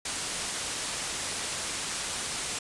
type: low-pass noise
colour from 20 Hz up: white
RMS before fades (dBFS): -34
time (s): 0.05-2.59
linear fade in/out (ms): 5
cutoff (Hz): 10000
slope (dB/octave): 48
effects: resampled to 24000 Hz